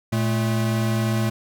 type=tone pair together; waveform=square; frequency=114.58 / 217.8 Hz; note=A#2 / A3; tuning=-29 / -17 cents; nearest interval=major seventh; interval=1112 cents; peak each=-22 / -25 dBFS; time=0.12-1.3 s; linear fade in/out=10 ms; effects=none